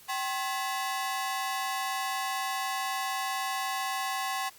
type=ring-modulated tone; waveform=sawtooth; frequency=922 Hz; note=A#5; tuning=19 cents flat; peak=-23 dBFS; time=0.08-4.5 s; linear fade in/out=20 ms; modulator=148 Hz; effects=white hiss -54 dBFS RMS until 4.58 s + Opus 48 kbps